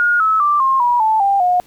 sine tone with pitch steps, 1431 / 1297.2 / 1175.8 / 1065.9 / 966.2 / 875.8 / 793.9 / 719.6 Hz, F6 / E6 / D6 / C6 / B5 / A5 / G5 / F#5, +42 / -28 / +2 / +32 / -38 / -8 / +22 / -48 cents, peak -11 dBFS, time 0-1.6 s, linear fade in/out 0 ms, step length 200 ms, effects pink hiss -50 dBFS RMS until 1.66 s

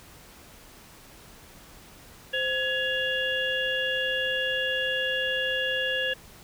harmonic tone with a mistuned harmonic, 560 Hz, C#5, 18 cents sharp, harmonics 1 / 3 / 5 / 6, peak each -31 / -28 / -30 / -35 dBFS, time 2.33-6.14 s, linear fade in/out 10 ms, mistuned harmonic 1, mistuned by -130 cents, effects pink hiss -50 dBFS RMS until 6.43 s

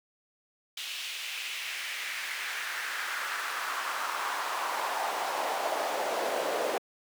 brown noise with high-pass filter sweep, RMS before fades -33 dBFS, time 0.77-6.78 s, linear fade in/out 5 ms, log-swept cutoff 3100 to 500 Hz, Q 2.2, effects high-pass 300 Hz 12 dB/octave

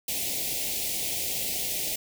white band-stop noise, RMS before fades -30 dBFS, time 0.08-1.96 s, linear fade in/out 5 ms, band 780 to 2100 Hz, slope 48 dB/octave, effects none

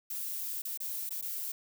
violet noise with dropouts, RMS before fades -37 dBFS, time 0.1-1.52 s, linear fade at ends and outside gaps 5 ms, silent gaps 0.62-0.65 / 0.775-0.802 / 1.093-1.106 / 1.214-1.223 s, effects none

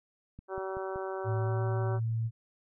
click train, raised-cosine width 5 ms, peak -33 dBFS, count 4, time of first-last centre 0.39-0.959 s, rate 5.27 Hz
harmonic tone, 190.6 Hz, G3, 48 cents flat, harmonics 2 / 3 / 4 / 5 / 6 / 7 / 8, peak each -36 / -40 / -42 / -44 / -46 / -47 / -48 dBFS, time 0.48-2 s, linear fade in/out 50 ms
sine tone with pitch glide, 110 to 113.35 Hz, A2 to A#2, 0 to -48 cents, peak -28 dBFS, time 1.24-2.31 s, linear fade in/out 50 ms, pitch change +52 cents, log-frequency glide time 1.36-1.65 s
effects none

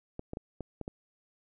clicks, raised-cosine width 2 ms, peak -24 dBFS, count 6, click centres 0.194 / 0.334 / 0.371 / 0.607 / 0.813 / 0.879 s, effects none

